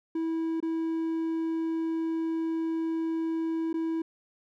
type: tone with dropouts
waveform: triangle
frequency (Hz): 325.9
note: E4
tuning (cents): -20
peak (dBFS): -25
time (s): 0.15-4.02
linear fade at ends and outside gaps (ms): 5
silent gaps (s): 0.603-0.626 / 3.73-3.74
effects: none